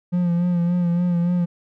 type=tone with vibrato; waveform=triangle; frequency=174.61 Hz; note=F3; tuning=in tune; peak=-15 dBFS; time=0.12-1.46 s; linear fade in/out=20 ms; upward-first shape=sine; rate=3.5 Hz; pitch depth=37 cents each way; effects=none